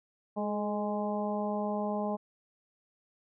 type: harmonic tone with a mistuned harmonic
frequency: 207.7 Hz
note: G#3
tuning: in tune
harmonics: 1 / 2 / 3 / 4 / 5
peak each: -33 / -38 / -35 / -37 / -42 dBFS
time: 0.36-2.17 s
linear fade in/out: 20 ms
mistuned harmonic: 2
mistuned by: +32 cents
effects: none